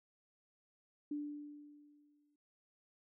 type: tone with exponential decay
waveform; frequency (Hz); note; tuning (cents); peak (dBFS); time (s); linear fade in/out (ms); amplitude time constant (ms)
sine; 293.7; D4; 0; -36; 1.11-2.36; 5; 270
effects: none